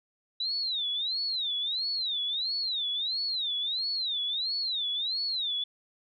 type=tone with vibrato; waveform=sine; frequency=3865 Hz; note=B7; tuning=38 cents flat; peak=-28 dBFS; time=0.4-5.64 s; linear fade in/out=5 ms; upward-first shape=sine; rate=1.5 Hz; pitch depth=230 cents each way; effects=none